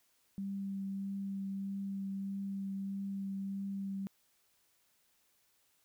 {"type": "tone with vibrato", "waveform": "sine", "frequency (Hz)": 196, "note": "G3", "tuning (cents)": 0, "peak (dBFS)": -36, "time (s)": [0.38, 4.07], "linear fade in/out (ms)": 0, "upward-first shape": "triangle", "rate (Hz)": 1.6, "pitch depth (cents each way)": 12, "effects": ["white hiss -73 dBFS RMS until 5.84 s"]}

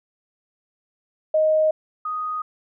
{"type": "tone pair in turn", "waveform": "sine", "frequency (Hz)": [624, 1245.1], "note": ["D#5", "D#6"], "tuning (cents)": [5, 1], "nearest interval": "octave", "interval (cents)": 1196, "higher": "second", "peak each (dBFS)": [-15, -24], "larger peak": "first", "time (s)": [[1.34, 1.71], [2.05, 2.42]], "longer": "neither", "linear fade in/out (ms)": 5, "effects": []}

